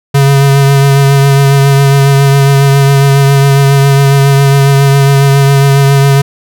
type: tone with vibrato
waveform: square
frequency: 138.59 Hz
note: C#3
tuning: in tune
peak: -4 dBFS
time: 0.14-6.22 s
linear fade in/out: 10 ms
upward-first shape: triangle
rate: 7.3 Hz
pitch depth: 24 cents each way
effects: none